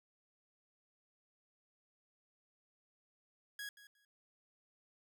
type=tone with echo; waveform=sawtooth; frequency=1659 Hz; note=G#6; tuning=2 cents flat; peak=-39 dBFS; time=3.59-3.69 s; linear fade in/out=2 ms; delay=180 ms; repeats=2; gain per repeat=-15 dB; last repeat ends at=4.05 s; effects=none